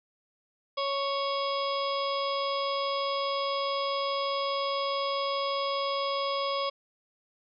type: harmonic tone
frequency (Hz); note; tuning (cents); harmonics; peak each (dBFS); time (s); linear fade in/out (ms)
554.4; C#5; 0; 1 / 2 / 4 / 5 / 6 / 7 / 8 / 9; -31 / -31 / -41 / -45 / -37 / -46 / -49 / -39; 0.77-6.7; 10
effects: none